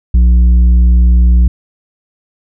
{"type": "tone with tanh clipping", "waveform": "sine", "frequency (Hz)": 60, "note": "B1", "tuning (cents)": -49, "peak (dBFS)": -5, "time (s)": [0.14, 1.48], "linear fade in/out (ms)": 5, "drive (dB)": 6, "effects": []}